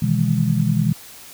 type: chord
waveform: sine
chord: E major seventh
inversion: second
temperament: just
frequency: 123.61 / 154.51 / 164.81 / 206 Hz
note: B2 / D#3 / E3 / G#3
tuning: +2 / -12 / 0 / -14 cents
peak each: -21 dBFS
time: 0.02-0.93 s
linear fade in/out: 5 ms
effects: white hiss -41 dBFS RMS until 1.33 s